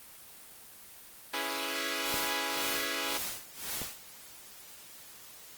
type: chord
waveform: 5% pulse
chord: C# minor seventh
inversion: none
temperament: equal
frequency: 277.2 / 329.6 / 415.3 / 493.9 Hz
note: C#4 / E4 / G#4 / B4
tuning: 0 / 0 / 0 / 0 cents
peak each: -26 dBFS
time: 1.33-3.18 s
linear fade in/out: 10 ms
type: noise with tremolo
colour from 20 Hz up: white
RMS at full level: -36 dBFS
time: 2.04-4.03 s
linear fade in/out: 20 ms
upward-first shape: sine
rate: 1.9 Hz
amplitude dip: 100%
type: clicks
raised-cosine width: 2 ms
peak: -26 dBFS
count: 2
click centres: 2.142 / 3.817 s
effects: white hiss -51 dBFS RMS until 5.57 s + Opus 24 kbps